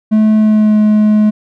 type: tone with pitch glide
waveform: triangle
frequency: 216 to 212.5 Hz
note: A3 to G#3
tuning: -32 to +40 cents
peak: -4 dBFS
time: 0.11-1.31 s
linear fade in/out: 20 ms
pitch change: -28 cents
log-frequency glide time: 0.36-0.78 s
effects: none